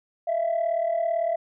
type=tone pair together; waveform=sine; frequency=638 / 675.9 Hz; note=D#5 / E5; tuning=+43 / +43 cents; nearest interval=minor second; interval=100 cents; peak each=-26 / -22 dBFS; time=0.27-1.36 s; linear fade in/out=10 ms; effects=tanh soft clip ceiling -18 dBFS